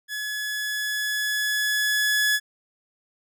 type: tone with level ramp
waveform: sawtooth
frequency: 1700 Hz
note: G#6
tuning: 40 cents sharp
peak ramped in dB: -25 to -15 dBFS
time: 0.08-2.4 s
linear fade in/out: 50 ms
effects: none